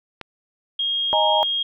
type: click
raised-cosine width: 0.3 ms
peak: -16 dBFS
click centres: 0.213 s
type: tone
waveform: sine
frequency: 3251 Hz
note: G#7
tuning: 38 cents flat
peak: -20 dBFS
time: 0.79-1.63 s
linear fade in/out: 5 ms
type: chord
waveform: sine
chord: D# suspended fourth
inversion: none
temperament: just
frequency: 622.3 / 829.7 / 933.4 Hz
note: D#5 / G#5 / A#5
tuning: 0 / -2 / +2 cents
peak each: -21 dBFS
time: 1.13-1.43 s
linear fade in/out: 0 ms
effects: none